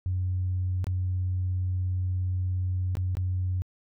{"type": "tone with dropouts", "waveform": "sine", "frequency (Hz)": 91.7, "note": "F#2", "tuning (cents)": -15, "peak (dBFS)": -24, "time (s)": [0.06, 3.62], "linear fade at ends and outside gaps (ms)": 0, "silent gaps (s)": [[0.843, 0.869], [2.953, 2.97], [3.152, 3.17]], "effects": ["tanh soft clip ceiling -20 dBFS"]}